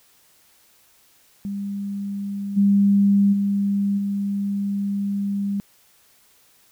sine tone with level steps, 200.1 Hz, G3, 36 cents sharp, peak -25 / -13 / -18 / -21 dBFS, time 1.45-5.6 s, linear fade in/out 0 ms, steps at 2.56 / 3.32 / 3.97 s, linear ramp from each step 20 ms, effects white hiss -57 dBFS RMS until 6.71 s

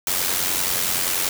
white noise with amplitude modulation, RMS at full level -20 dBFS, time 0.07-1.29 s, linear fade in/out 2 ms, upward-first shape sine, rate 90.4 Hz, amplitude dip 55%, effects none

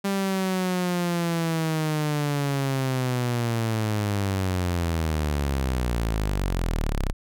sawtooth linear sweep, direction down, 198.4 to 30.79 Hz, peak -19 dBFS, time 0.04-7.13 s, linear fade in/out 10 ms, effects none

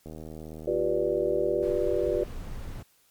click train, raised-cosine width 2 ms, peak -28 dBFS, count 125, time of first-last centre 0.06-1.64 s, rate 78.5 Hz
sine chord, G dominant seventh, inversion third, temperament just, 352.8 / 392 / 490 / 588 Hz, F4 / G4 / B4 / D5, +18 / 0 / -14 / +2 cents, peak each -29 dBFS, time 0.67-2.24 s, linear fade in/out 5 ms
brown noise, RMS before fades -37 dBFS, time 1.62-2.83 s, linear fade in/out 10 ms
effects white hiss -64 dBFS RMS until 3.1 s + MP3 96 kbps

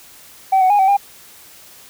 sine tone with pitch steps, 767 / 746 / 822 / 766 / 803 Hz, G5 / F#5 / G#5 / G5 / G5, -38 / +14 / -18 / -40 / +41 cents, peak -8 dBFS, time 0.52-0.97 s, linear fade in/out 10 ms, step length 90 ms, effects tanh soft clip ceiling -8 dBFS + white hiss -43 dBFS RMS until 1.89 s

